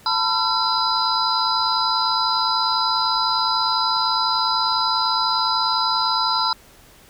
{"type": "tone cluster", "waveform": "sine", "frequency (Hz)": [893, 1003, 1356, 4023, 4926], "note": ["A5", "B5", "E6", "B7", "D#8"], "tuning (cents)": [25, 26, 49, 31, -18], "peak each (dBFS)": -24, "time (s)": [0.06, 6.53], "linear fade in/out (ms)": 2, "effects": ["pink hiss -49 dBFS RMS until 7.09 s"]}